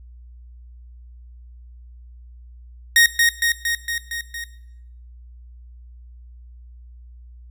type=tone with echo; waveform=sawtooth; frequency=1864.7 Hz; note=A#6; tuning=in tune; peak=-7 dBFS; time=2.96-3.06 s; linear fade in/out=2 ms; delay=230 ms; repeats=6; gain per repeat=-3 dB; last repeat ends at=4.44 s; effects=noise-tail reverb RT60 0.8 s tail -17 dB re dry + added 60 Hz sine -40 dBFS peak until 7.5 s